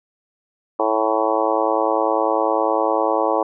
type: harmonic tone with a mistuned harmonic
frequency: 110 Hz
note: A2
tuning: in tune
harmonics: 3 / 4 / 5 / 6 / 7 / 8 / 9 / 10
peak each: -25 / -24 / -22 / -25 / -24 / -25 / -25 / -27 dBFS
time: 0.79-3.43 s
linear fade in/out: 5 ms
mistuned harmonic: 10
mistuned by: +32 cents
effects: none